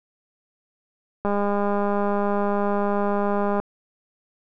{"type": "click train", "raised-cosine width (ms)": 1, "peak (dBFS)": -11, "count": 478, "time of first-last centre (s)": [1.25, 3.6], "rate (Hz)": 203, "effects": []}